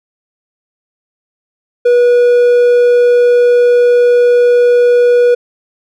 triangle tone, 485.4 Hz, B4, 30 cents flat, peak -3 dBFS, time 1.85-5.35 s, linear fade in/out 10 ms, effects none

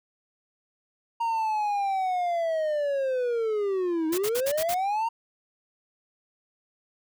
triangle linear two-way sweep, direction down then up, 932.3 to 311.1 to 932.3 Hz, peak -22 dBFS, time 1.2-5.09 s, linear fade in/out 10 ms, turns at 4.08 s
white noise bursts, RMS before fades -32 dBFS, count 6, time 4.12-4.746 s, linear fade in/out 10 ms, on 61 ms, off 52 ms
effects none

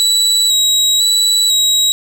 30% pulse tone with vibrato, 3888 Hz, B7, 28 cents flat, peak -7 dBFS, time 0-1.92 s, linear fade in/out 0 ms, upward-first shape square, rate 1 Hz, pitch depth 23 cents each way, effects none

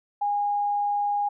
sine tone, 819 Hz, G#5, 24 cents flat, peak -22 dBFS, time 0.21-1.29 s, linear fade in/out 10 ms, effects none

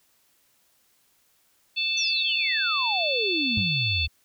harmonic tone, 880 Hz, A5, in tune, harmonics 3 / 4 / 5, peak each -26 / -28 / -30 dBFS, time 1.76-4.07 s, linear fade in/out 20 ms
sine exponential sweep, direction down, 6170 to 72.1 Hz, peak -27 dBFS, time 1.97-4.08 s, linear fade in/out 10 ms
triangle tone with exponential decay, 100.8 Hz, G2, 49 cents sharp, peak -20 dBFS, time 3.57-3.76 s, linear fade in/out 5 ms, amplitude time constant 40 ms
effects white hiss -65 dBFS RMS until 4.24 s

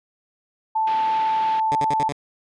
sine tone, 880 Hz, A5, in tune, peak -18 dBFS, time 0.75-2.09 s, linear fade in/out 10 ms
white band-pass noise, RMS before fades -37 dBFS, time 0.87-1.6 s, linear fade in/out 2 ms, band 140 to 3200 Hz, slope 24 dB/octave
10% pulse tone bursts, 143.9 Hz, D3, 35 cents flat, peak -17 dBFS, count 5, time 1.72-2.124 s, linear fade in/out 0 ms, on 32 ms, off 61 ms
effects resampled to 22050 Hz

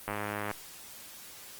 click train, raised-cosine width 0.5 ms, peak -18 dBFS, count 46, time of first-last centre 0.08-0.513 s, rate 104 Hz, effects white hiss -48 dBFS RMS until 1.59 s + Opus 24 kbps

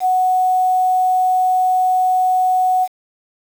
sine tone with quantisation, 740 Hz, F#5, in tune, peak -12 dBFS, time 0-2.88 s, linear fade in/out 50 ms, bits 6, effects none

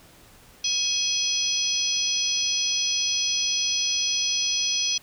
harmonic tone with a mistuned harmonic, 846 Hz, G#5, 32 cents sharp, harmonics 3 / 4 / 5 / 6 / 7, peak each -32 / -28 / -32 / -28 / -26 dBFS, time 0.64-4.98 s, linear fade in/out 5 ms, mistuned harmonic 4, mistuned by -51 cents, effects pink hiss -52 dBFS RMS until 5.02 s

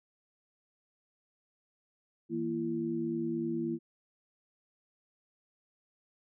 sine tone cluster, 163.1 / 232.8 / 336.4 Hz, E3 / A#3 / E4, -18 / -2 / +35 cents, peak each -40 / -35 / -33 dBFS, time 2.29-3.79 s, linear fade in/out 50 ms, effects none

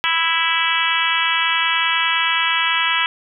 harmonic tone, 329.6 Hz, E4, in tune, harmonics 3 / 4 / 5 / 6 / 7 / 8 / 9 / 10, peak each -24 / -24 / -24 / -24 / -24 / -24 / -24 / -24 dBFS, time 0.04-3.06 s, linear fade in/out 0 ms, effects none

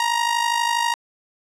sawtooth tone with amplitude modulation, 940 Hz, A#5, 14 cents sharp, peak -12 dBFS, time 0-0.94 s, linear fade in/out 2 ms, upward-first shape sine, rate 52.3 Hz, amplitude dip 65%, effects low-pass 9000 Hz 12 dB/octave

